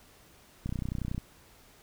click train, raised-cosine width 5 ms, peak -21 dBFS, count 17, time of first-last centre 0.66-1.179 s, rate 30.8 Hz, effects pink hiss -58 dBFS RMS until 1.82 s

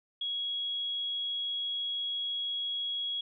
sine tone, 3322 Hz, G#7, in tune, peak -31 dBFS, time 0.21-3.21 s, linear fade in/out 5 ms, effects none

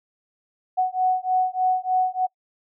sine beating tone pair, 740 / 743.3 Hz, F#5 / F#5, 0 / +8 cents, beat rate 3.3 Hz, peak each -22 dBFS, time 0.77-2.27 s, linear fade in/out 20 ms, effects noise-tail reverb RT60 0.1 s tail -25 dB re dry

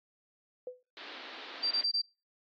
sine tone with exponential decay, 501 Hz, B4, 25 cents sharp, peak -34 dBFS, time 0.67-0.83 s, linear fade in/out 2 ms, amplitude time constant 34 ms
white band-pass noise, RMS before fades -47 dBFS, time 0.97-1.83 s, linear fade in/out 0 ms, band 250 to 4300 Hz, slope 48 dB/octave
sine tone bursts, 4699 Hz, D8, in tune, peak -27 dBFS, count 4, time 1.63-2.018 s, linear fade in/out 10 ms, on 82 ms, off 20 ms
effects noise-tail reverb RT60 0.3 s tail -25 dB re dry + AAC 32 kbps

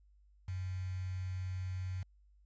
sine tone with quantisation, 92.5 Hz, F#2, in tune, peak -36 dBFS, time 0.48-2.03 s, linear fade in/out 5 ms, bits 9, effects added 50 Hz sine -62 dBFS peak until 2.45 s + resampled to 16000 Hz

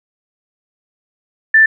sine tone, 1769 Hz, A6, 9 cents sharp, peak -5 dBFS, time 1.54-1.66 s, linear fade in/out 5 ms, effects none

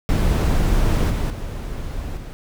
brown noise with level steps, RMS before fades -17 / -21 / -28 / -32 dBFS, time 0.09-2.33 s, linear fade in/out 0 ms, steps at 1.1 / 1.3 / 2.17 s, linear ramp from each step 2 ms, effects none

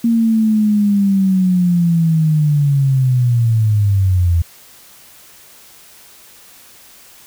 sine linear sweep, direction down, 233.1 to 82.41 Hz, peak -10 dBFS, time 0.04-4.42 s, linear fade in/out 5 ms, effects white hiss -43 dBFS RMS until 7.26 s

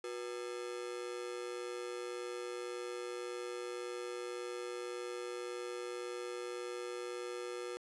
45% pulse ring-modulated tone, 425.4 Hz, G#4, 42 cents sharp, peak -37 dBFS, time 0.04-7.77 s, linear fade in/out 0 ms, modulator 60.9 Hz, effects resampled to 24000 Hz + 12-bit

